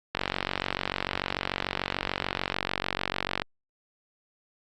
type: click train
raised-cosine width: 0.3 ms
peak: -10 dBFS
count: 154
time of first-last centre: 0.15-3.419 s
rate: 46.8 Hz
effects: Opus 48 kbps